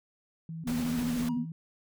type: tone bursts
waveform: sine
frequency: 162.8 Hz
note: E3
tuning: 21 cents flat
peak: -36 dBFS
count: 6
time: 0.49-1.52 s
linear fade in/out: 2 ms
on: 150 ms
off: 26 ms
type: tone with vibrato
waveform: sine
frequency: 243 Hz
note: B3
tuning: 28 cents flat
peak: -28 dBFS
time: 0.64-1.46 s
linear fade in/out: 50 ms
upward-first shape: sine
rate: 14 Hz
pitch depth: 56 cents each way
type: noise with tremolo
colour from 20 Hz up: pink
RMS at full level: -39 dBFS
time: 0.67-1.29 s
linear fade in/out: 5 ms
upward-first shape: triangle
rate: 10 Hz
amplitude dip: 25%
type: tone with exponential decay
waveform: triangle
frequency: 955 Hz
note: A#5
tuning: 42 cents sharp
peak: -37 dBFS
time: 1.29-1.5 s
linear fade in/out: 1 ms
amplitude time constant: 45 ms
effects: none